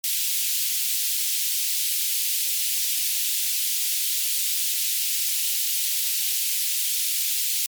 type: high-pass noise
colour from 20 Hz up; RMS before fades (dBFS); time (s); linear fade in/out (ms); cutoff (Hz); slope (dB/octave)
white; -24; 0.04-7.66; 0; 2600; 24
effects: MP3 96 kbps